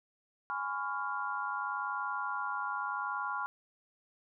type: chord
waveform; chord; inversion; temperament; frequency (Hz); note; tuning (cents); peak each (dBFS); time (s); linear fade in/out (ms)
sine; C# dominant seventh; second; equal with one note detuned; 830.6 / 1007.9 / 1108.7 / 1396.9; G#5 / B5 / C#6 / E#6; 0 / +35 / 0 / 0; -40 / -39 / -39 / -37; 0.5-3.46; 0
effects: none